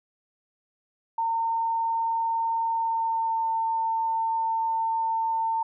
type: tone with pitch glide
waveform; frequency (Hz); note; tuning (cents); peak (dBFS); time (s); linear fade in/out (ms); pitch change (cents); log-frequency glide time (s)
sine; 911 to 901.6; A#5 to A5; -40 to +42; -23; 1.18-5.63; 5; -18; 2.69-3.44
effects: none